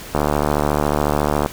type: click train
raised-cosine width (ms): 1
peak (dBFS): -3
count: 98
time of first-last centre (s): 0.15-1.461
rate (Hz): 74
effects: pink hiss -35 dBFS RMS until 1.52 s